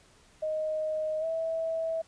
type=tone with pitch glide; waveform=sine; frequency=622.3 to 651.4 Hz; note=D#5 to E5; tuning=0 to -21 cents; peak=-28 dBFS; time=0.42-2.02 s; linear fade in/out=10 ms; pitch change=+79 cents; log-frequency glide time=1.2-1.25 s; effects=pink hiss -60 dBFS RMS until 2.07 s + resampled to 22050 Hz